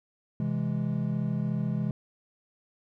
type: chord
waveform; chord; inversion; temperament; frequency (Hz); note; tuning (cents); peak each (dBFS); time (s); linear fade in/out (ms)
triangle; C augmented; none; equal; 130.81 / 164.81 / 207.7; C3 / E3 / G#3; 0 / 0 / 0; -29; 0.4-1.91; 2
effects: none